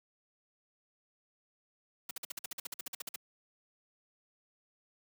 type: noise bursts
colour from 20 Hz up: white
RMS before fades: -40 dBFS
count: 16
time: 2.09-3.16 s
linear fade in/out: 5 ms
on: 20 ms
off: 50 ms
effects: high-pass 150 Hz 12 dB/octave